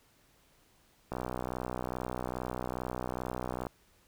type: click train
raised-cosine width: 1 ms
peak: -21 dBFS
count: 160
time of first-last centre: 1.12-3.668 s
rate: 62.4 Hz
effects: pink hiss -66 dBFS RMS until 4.07 s